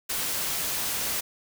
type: noise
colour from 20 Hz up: white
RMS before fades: -29 dBFS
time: 0.09-1.21 s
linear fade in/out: 10 ms
effects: none